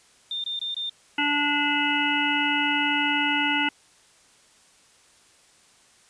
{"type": "tone bursts", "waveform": "sine", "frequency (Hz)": 3612, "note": "A7", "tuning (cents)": 45, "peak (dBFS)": -27, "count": 4, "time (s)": [0.31, 0.896], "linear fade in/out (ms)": 2, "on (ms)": 130, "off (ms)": 22}
{"type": "harmonic tone", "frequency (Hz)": 291.3, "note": "D4", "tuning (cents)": -14, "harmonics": [1, 3, 5, 7, 9, 10], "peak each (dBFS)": [-28, -28, -28, -28, -28, -28], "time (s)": [1.18, 3.69], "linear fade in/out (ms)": 5}
{"effects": ["white hiss -57 dBFS RMS until 6.09 s", "resampled to 22050 Hz"]}